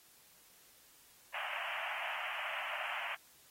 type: band-pass noise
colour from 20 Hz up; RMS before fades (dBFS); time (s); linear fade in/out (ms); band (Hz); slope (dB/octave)
white; -41; 1.34-3.15; 5; 600 to 3000; 96
effects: white hiss -63 dBFS RMS until 3.5 s + AAC 48 kbps